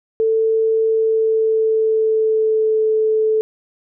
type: tone with pitch glide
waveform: sine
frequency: 444.4 to 436.5 Hz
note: A4 to A4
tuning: +17 to -14 cents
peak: -13 dBFS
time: 0.2-3.41 s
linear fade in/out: 0 ms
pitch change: -31 cents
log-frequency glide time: 0.87-2.85 s
effects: none